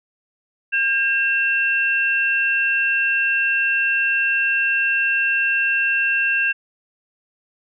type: tone pair together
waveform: sine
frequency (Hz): 1607.1 / 2700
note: G6 / E7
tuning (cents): +43 / +41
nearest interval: major sixth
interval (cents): 898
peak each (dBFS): -19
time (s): 0.72-6.53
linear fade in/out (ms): 20
effects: none

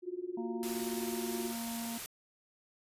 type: tone with tremolo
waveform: sine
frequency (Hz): 358.4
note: F4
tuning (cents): +45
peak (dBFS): -32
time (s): 0.02-1.53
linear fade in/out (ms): 50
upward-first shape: triangle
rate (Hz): 19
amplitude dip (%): 100
type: harmonic tone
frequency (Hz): 231.5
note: A#3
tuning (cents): -12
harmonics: 1 / 3 / 4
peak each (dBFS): -38 / -48 / -50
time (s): 0.37-1.98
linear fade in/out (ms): 5
type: noise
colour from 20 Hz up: white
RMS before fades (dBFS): -42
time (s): 0.63-2.06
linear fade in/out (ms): 0
effects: resampled to 32000 Hz

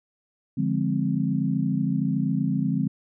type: chord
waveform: sine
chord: D half-diminished seventh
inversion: none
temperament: equal with one note detuned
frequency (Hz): 146.41 / 174.61 / 207.7 / 261.6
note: D3 / F3 / Ab3 / C4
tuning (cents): -5 / 0 / 0 / 0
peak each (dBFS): -27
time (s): 0.57-2.88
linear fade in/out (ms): 10
effects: none

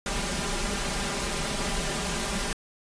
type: noise with comb filter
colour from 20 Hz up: pink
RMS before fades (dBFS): -29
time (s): 0.06-2.53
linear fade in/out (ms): 2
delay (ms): 5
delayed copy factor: +1
effects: resampled to 22050 Hz

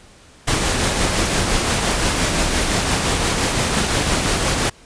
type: noise with tremolo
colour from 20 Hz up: pink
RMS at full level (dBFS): -17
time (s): 0.47-4.7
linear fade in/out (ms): 10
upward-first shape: triangle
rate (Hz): 5.8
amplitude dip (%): 35
effects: pink hiss -47 dBFS RMS until 4.85 s + resampled to 22050 Hz

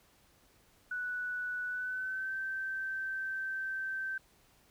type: tone with pitch glide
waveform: sine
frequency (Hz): 1480 to 1552.7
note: F#6 to G6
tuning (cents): 0 to -17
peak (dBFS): -34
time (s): 0.91-4.18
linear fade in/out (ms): 5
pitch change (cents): +83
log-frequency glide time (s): 1.67-2.34
effects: pink hiss -66 dBFS RMS until 4.7 s

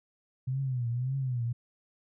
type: tone with vibrato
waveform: sine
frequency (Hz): 126.5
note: B2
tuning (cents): +42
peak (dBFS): -28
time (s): 0.47-1.53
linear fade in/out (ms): 10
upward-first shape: triangle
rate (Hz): 1.8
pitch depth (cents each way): 150
effects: none

